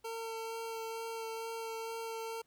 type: tone with vibrato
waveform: 25% pulse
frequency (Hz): 452.6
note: A4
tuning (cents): +49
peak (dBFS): -35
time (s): 0.04-2.42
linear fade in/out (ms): 10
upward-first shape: sine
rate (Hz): 2.2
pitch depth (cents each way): 11
effects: pink hiss -75 dBFS RMS until 2.46 s